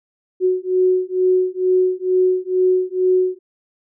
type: beating tone pair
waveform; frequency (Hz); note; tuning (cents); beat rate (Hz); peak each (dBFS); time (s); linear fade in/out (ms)
sine; 367.9 / 370.1; F#4 / F#4; -10 / 0; 2.2; -17; 0.4-3.39; 50
effects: none